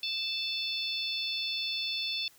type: harmonic tone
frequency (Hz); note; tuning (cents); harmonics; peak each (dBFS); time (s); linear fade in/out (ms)
880; A5; 0; 3 / 4 / 5 / 6; -37 / -34 / -36 / -41; 0.03-2.28; 2
effects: white hiss -60 dBFS RMS until 2.38 s

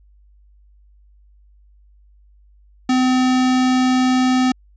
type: tone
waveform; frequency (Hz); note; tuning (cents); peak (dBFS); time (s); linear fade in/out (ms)
square; 255.6; C4; -40; -14; 2.89-4.52; 5
effects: added 50 Hz sine -48 dBFS peak until 4.76 s + resampled to 16000 Hz

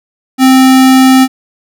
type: tone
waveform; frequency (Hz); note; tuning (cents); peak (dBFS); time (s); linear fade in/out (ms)
square; 261.6; C4; 0; -3; 0.38-1.28; 50
effects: none

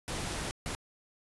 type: noise bursts at uneven times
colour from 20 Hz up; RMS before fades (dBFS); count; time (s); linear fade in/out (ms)
pink; -36; 2; 0.08-0.51 / 0.66-0.75; 0
effects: resampled to 24000 Hz

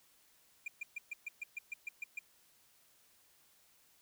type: tone bursts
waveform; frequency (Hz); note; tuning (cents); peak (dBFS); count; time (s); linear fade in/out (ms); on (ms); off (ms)
triangle; 2400; D7; +37; -36; 11; 0.66-2.191; 5; 21; 130
effects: white hiss -68 dBFS RMS until 4.01 s

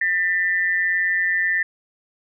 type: tone pair together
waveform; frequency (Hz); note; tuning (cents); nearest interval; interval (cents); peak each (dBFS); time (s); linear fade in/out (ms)
sine; 1793.9 / 1975.5; A6 / B6; +33 / 0; major second; 167; -19 / -23; 0.01-1.63; 5
effects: none

